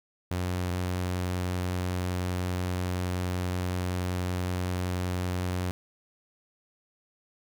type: tone pair in turn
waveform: sawtooth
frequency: 90.2 / 90.54 Hz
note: F#2 / F#2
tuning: -44 / -37 cents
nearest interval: unison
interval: 7 cents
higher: second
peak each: -24 dBFS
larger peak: neither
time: 0.31-0.71 / 0.71-5.71 s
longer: second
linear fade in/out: 0 ms
effects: 11-bit